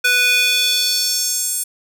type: tone with high-pass filter sweep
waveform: square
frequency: 493.9 Hz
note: B4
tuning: in tune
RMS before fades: -17 dBFS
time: 0.04-1.64 s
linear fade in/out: 10 ms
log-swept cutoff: 1800 to 9000 Hz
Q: 2.6
effects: none